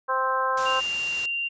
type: harmonic tone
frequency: 261.6 Hz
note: C4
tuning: in tune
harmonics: 2 / 3 / 4 / 5 / 6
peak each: -29 / -33 / -24 / -30 / -31 dBFS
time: 0.08-0.81 s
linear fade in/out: 20 ms
type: noise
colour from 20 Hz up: white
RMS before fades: -35 dBFS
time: 0.57-1.26 s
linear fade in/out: 5 ms
type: tone with pitch glide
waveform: sine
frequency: 2794 to 2775 Hz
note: F7 to F7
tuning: 0 to -12 cents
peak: -25 dBFS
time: 0.65-1.49 s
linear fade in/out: 20 ms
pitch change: -12 cents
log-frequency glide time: 0.81-1.05 s
effects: resampled to 16000 Hz